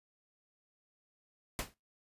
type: noise with exponential decay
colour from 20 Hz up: pink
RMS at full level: -33 dBFS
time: 1.59-1.74 s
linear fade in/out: 0 ms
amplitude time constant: 31 ms
effects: noise-tail reverb RT60 0.2 s tail -18 dB re dry + resampled to 32000 Hz